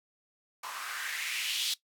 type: noise with band-pass filter sweep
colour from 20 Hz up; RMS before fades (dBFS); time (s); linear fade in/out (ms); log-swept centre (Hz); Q
blue; -35; 0.63-1.74; 5; 1000 to 3800; 3.1
effects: noise-tail reverb RT60 0.1 s tail -17 dB re dry